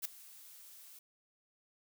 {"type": "noise with ADSR envelope", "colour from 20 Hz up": "blue", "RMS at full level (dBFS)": -34, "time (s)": [0.02, 0.99], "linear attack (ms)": 32, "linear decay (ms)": 4, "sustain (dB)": -21, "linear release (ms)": 4, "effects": []}